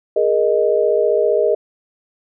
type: chord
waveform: sine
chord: Ab suspended second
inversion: none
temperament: equal with one note detuned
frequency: 415.3 / 470.5 / 622.3 Hz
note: Ab4 / Bb4 / Eb5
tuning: 0 / +16 / 0 cents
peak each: -17 dBFS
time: 0.16-1.55 s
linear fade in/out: 5 ms
effects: none